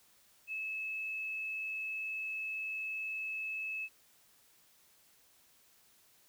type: tone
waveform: sine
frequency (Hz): 2599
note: E7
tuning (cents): -25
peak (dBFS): -36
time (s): 0.47-3.89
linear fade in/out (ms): 50
effects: white hiss -66 dBFS RMS until 6.28 s